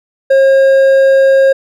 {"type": "tone with hard clipping", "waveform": "sine", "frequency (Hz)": 539, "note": "C#5", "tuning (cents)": -49, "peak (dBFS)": -6, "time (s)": [0.3, 1.53], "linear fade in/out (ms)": 10, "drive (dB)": 5, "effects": []}